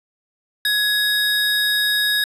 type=tone pair together; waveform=square; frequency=1675 / 3760 Hz; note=G#6 / A#7; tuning=+14 / +14 cents; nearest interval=octave + major second; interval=1400 cents; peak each=-20 dBFS; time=0.65-2.24 s; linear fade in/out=2 ms; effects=resampled to 32000 Hz + 9-bit